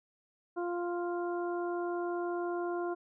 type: harmonic tone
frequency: 349.2 Hz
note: F4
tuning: in tune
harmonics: 1 / 2 / 3 / 4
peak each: -33 / -39 / -43 / -45 dBFS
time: 0.56-2.95 s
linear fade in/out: 20 ms
effects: none